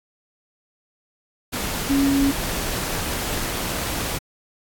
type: tone in noise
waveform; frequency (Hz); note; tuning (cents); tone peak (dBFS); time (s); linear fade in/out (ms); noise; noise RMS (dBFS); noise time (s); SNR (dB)
sine; 276.8; C#4; -2; -16; 1.89-2.32; 20; pink; -26; 1.52-4.19; +7
effects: AAC 64 kbps